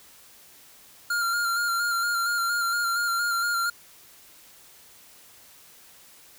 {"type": "tone with vibrato", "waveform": "square", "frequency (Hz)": 1396.9, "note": "F6", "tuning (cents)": 0, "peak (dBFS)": -24, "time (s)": [1.1, 3.7], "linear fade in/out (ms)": 5, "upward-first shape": "square", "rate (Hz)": 4.3, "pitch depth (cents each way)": 24, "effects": ["white hiss -52 dBFS RMS until 6.38 s"]}